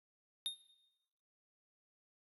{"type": "tone with exponential decay", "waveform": "square", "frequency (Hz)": 3684, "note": "A#7", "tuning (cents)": -21, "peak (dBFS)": -33, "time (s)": [0.46, 0.62], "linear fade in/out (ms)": 0, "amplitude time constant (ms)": 34, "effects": ["noise-tail reverb RT60 1.0 s tail -17 dB re dry", "resampled to 32000 Hz"]}